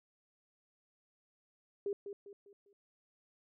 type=tone with echo; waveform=sine; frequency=402.6 Hz; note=G4; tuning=46 cents sharp; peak=-33 dBFS; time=1.86-1.93 s; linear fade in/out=2 ms; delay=200 ms; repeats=4; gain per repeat=-8 dB; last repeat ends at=2.73 s; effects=none